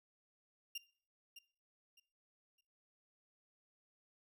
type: tone with echo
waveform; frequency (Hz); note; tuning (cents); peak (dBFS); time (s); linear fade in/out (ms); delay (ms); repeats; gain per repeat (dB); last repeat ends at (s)
30% pulse; 2794; F7; 0; -38; 0.75-0.78; 5; 610; 3; -11; 2.61
effects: noise-tail reverb RT60 0.5 s tail -20 dB re dry